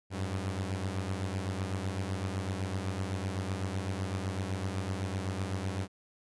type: beating tone pair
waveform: sawtooth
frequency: 93.2 / 101.1 Hz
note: F#2 / G#2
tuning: +13 / -46 cents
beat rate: 7.9 Hz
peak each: -30 / -33 dBFS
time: 0.1-5.88 s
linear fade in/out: 50 ms
effects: resampled to 24000 Hz